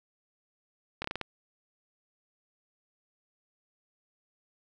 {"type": "slowing click train", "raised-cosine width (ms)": 0.3, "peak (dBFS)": -17, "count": 6, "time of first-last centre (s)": [1.02, 1.213], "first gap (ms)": 24, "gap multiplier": 1.24, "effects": []}